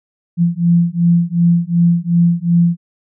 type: beating tone pair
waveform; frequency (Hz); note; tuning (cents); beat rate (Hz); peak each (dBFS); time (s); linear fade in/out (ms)
sine; 170 / 172.7; F3 / F3; -46 / -19; 2.7; -13; 0.37-2.77; 50
effects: none